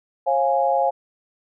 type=chord; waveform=sine; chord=Db major; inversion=none; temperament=equal with one note detuned; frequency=540.1 / 698.5 / 830.6 Hz; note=Db5 / F5 / Ab5; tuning=-45 / 0 / 0 cents; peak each=-21 dBFS; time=0.26-0.91 s; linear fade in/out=20 ms; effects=none